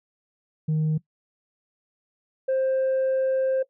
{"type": "tone pair in turn", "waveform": "sine", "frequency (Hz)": [155.56, 526.9], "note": ["D#3", "C5"], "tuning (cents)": [0, 12], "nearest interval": "octave + major sixth", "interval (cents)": 2112, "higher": "second", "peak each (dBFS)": -18, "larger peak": "neither", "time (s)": [[0.68, 0.98], [2.48, 3.63]], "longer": "second", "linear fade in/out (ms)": 10, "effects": ["noise-tail reverb RT60 0.1 s tail -20 dB re dry", "tanh soft clip ceiling -19 dBFS"]}